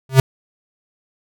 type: tone with exponential growth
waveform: square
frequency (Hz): 132.6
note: C3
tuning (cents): +23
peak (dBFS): -3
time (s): 0.09-0.2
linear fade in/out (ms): 2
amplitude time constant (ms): 23
effects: none